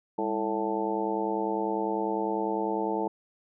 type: harmonic tone with a mistuned harmonic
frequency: 110 Hz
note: A2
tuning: in tune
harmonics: 2 / 3 / 4 / 5 / 6 / 7 / 8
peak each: -36 / -32 / -32 / -37 / -38 / -37 / -32 dBFS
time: 0.18-3.08 s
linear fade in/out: 5 ms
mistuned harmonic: 2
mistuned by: -140 cents
effects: none